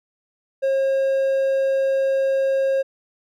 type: tone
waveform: triangle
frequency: 539 Hz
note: C#5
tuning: 49 cents flat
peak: -15 dBFS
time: 0.62-2.83 s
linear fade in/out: 20 ms
effects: none